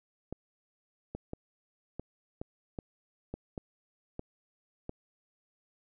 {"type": "clicks", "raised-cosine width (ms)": 2, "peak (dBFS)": -24, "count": 10, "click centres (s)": [0.326, 1.15, 1.334, 1.996, 2.415, 2.788, 3.34, 3.578, 4.194, 4.894], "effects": []}